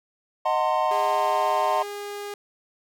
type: chord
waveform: triangle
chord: D# diminished seventh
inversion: none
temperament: equal with one note detuned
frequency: 622.3 / 740 / 903.2 / 1046.5 Hz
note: D#5 / F#5 / A5 / C6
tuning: 0 / 0 / +45 / 0 cents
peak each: -24 dBFS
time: 0.45-1.83 s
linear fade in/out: 10 ms
type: tone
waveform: sawtooth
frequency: 408.7 Hz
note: G#4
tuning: 28 cents flat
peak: -28 dBFS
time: 0.91-2.34 s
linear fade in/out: 2 ms
effects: none